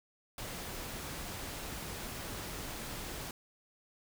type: noise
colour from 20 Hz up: pink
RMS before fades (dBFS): -42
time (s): 0.38-3.31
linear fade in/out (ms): 2
effects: none